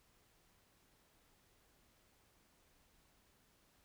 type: silence
effects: pink hiss -72 dBFS RMS until 3.84 s